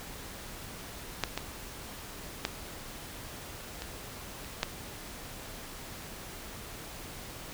clicks, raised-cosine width 0.2 ms, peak -10 / -15 / -11 / -20 / -26 / -10 dBFS, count 6, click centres 1.237 / 1.376 / 2.451 / 3.821 / 4.446 / 4.631 s, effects pink hiss -44 dBFS RMS until 7.53 s

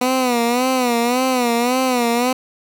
15% pulse tone with vibrato, 246.9 Hz, B3, in tune, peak -9 dBFS, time 0.01-2.33 s, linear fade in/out 5 ms, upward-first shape sine, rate 1.8 Hz, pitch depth 96 cents each way, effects none

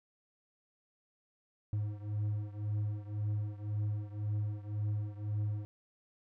triangle beating tone pair, 104 / 105.9 Hz, G#2 / G#2, +3 / +34 cents, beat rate 1.9 Hz, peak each -33 / -36 dBFS, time 1.73-5.65 s, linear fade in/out 0 ms, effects none

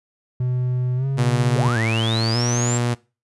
triangle tone with pitch glide, 125.5 to 136.07 Hz, B2 to C#3, +28 to -32 cents, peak -17 dBFS, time 0.4-1.69 s, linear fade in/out 5 ms, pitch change +140 cents, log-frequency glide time 0.96-1.06 s
sawtooth tone with vibrato, 116.54 Hz, A#2, in tune, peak -15 dBFS, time 1.17-2.95 s, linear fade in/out 20 ms, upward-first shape square, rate 0.85 Hz, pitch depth 59 cents each way
sine linear sweep, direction up, 341.8 to 7560 Hz, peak -24 dBFS, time 1.55-2.78 s, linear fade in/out 10 ms
effects noise-tail reverb RT60 0.3 s tail -21 dB re dry + resampled to 24000 Hz

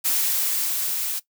blue noise with level ramp, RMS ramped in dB -21 to -27 dBFS, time 0.04-1.2 s, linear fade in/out 20 ms, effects noise-tail reverb RT60 0.1 s tail -18 dB re dry

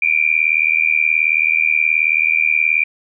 sine tone with amplitude modulation, 2375 Hz, D7, 19 cents sharp, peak -8 dBFS, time 0.02-2.84 s, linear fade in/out 5 ms, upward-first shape sine, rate 78.7 Hz, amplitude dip 100%, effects none

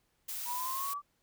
blue noise, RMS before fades -39 dBFS, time 0.28-0.94 s, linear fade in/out 10 ms
sine exponential sweep, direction up, 949 to 1174.7 Hz, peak -35 dBFS, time 0.45-1.02 s, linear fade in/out 50 ms
effects pink hiss -75 dBFS RMS until 1.22 s

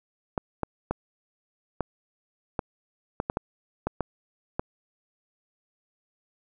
clicks, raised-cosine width 1 ms, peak -12 dBFS, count 11, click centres 0.378 / 0.633 / 0.91 / 1.807 / 2.592 / 3.201 / 3.299 / 3.371 / 3.87 / 4.007 / 4.595 s, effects none

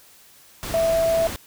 sine tone in noise, 659.3 Hz, E5, in tune, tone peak -17 dBFS, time 0.74-1.27 s, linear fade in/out 0 ms, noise pink, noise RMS -31 dBFS, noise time 0.63-1.36 s, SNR +11 dB, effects white hiss -51 dBFS RMS until 1.46 s

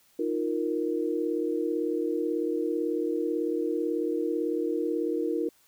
sine chord, Eb suspended second, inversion none, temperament equal, 311.1 / 349.2 / 466.2 Hz, Eb4 / F4 / Bb4, 0 / 0 / 0 cents, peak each -30 dBFS, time 0.19-5.49 s, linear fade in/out 5 ms, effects white hiss -63 dBFS RMS until 5.67 s

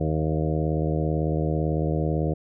harmonic tone with a mistuned harmonic, 78 Hz, D#2, 5 cents sharp, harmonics 1 / 2 / 3 / 4 / 5 / 6 / 7 / 8 / 9, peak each -28 / -25 / -37 / -30 / -33 / -32 / -33 / -39 / -37 dBFS, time 0-2.34 s, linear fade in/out 10 ms, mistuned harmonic 8, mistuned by +20 cents, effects none

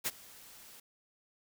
white noise with ADSR envelope, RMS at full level -31 dBFS, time 0.04-0.8 s, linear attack 29 ms, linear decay 34 ms, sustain -23 dB, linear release 4 ms, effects none

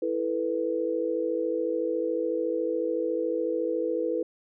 sine chord, E suspended fourth, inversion none, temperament equal, 329.6 / 440 / 493.9 Hz, E4 / A4 / B4, 0 / 0 / 0 cents, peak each -30 / -31 / -28 dBFS, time 0.02-4.23 s, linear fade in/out 5 ms, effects none

